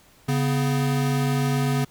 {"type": "tone pair together", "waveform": "square", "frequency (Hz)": [139.8, 249.1], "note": ["C#3", "B3"], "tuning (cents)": [15, 15], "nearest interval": "minor seventh", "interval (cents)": 1000, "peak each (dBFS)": [-22, -27], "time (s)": [0.28, 1.85], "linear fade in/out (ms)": 10, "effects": ["pink hiss -55 dBFS RMS until 1.9 s"]}